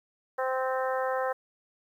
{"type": "harmonic tone", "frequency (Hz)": 260.2, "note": "C4", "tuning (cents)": -9, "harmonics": [2, 3, 4, 5, 6, 7], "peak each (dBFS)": [-29, -33, -35, -37, -39, -40], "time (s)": [0.38, 1.33], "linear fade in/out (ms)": 10, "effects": ["10-bit"]}